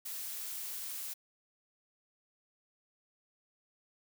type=noise; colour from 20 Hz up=blue; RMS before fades=-41 dBFS; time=0.05-1.14 s; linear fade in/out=10 ms; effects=none